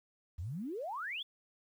sine exponential sweep, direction up, 74.6 to 3570 Hz, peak -37 dBFS, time 0.38-1.23 s, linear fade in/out 10 ms, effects 11-bit

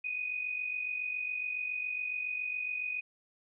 sine tone with amplitude modulation, 2489 Hz, D#7, in tune, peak -30 dBFS, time 0.04-3.01 s, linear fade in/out 10 ms, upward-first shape sine, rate 47.2 Hz, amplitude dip 60%, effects none

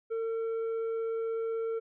sine tone with tanh clipping, 452.7 Hz, A4, 49 cents sharp, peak -31 dBFS, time 0.1-1.8 s, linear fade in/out 20 ms, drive 5 dB, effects none

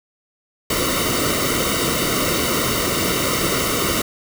pink noise with comb filter, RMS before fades -20 dBFS, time 0.7-4.02 s, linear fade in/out 5 ms, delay 1.2 ms, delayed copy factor -0.8, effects none

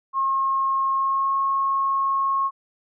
sine tone with pitch glide, 1078 to 1088.6 Hz, C#6 to C#6, -49 to -32 cents, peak -19 dBFS, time 0.13-2.51 s, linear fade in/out 50 ms, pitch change +17 cents, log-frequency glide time 0.95-1.35 s, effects none

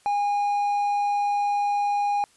triangle tone, 817 Hz, G#5, 29 cents flat, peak -19 dBFS, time 0.06-2.24 s, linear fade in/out 0 ms, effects white hiss -59 dBFS RMS until 2.36 s + resampled to 24000 Hz

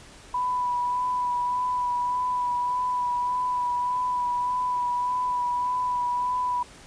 sine tone with vibrato, 987.8 Hz, B5, in tune, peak -23 dBFS, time 0.34-6.63 s, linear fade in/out 5 ms, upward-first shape sine, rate 1.7 Hz, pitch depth 18 cents each way, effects pink hiss -48 dBFS RMS until 6.86 s + resampled to 22050 Hz

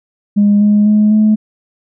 sine tone with pitch steps, 204.9 / 208.1 / 211.4 / 214.7 Hz, G#3 / G#3 / G#3 / A3, -23 / +4 / +31 / -42 cents, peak -5 dBFS, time 0.36-1.36 s, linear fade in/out 20 ms, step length 250 ms, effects tanh soft clip ceiling -3 dBFS

